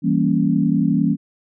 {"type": "chord", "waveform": "sine", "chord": "E diminished seventh", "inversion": "none", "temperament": "equal", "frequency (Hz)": [164.81, 196, 233.1, 277.2], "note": ["E3", "G3", "Bb3", "Db4"], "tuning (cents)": [0, 0, 0, 0], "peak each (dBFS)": -20, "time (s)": [0.02, 1.17], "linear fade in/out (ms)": 50, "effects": []}